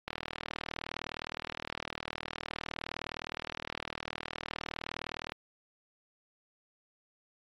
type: click train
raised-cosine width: 0.3 ms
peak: -19 dBFS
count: 208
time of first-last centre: 0.08-5.321 s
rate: 39.5 Hz
effects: AAC 32 kbps